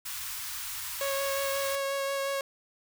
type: band-stop noise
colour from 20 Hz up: white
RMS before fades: -37 dBFS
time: 0.05-1.76 s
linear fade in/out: 10 ms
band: 120 to 900 Hz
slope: 48 dB/octave
type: tone with vibrato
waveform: sawtooth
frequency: 551 Hz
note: C#5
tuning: 11 cents flat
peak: -25 dBFS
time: 1.01-2.41 s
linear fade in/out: 2 ms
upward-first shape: sine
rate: 5.6 Hz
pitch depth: 12 cents each way
effects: none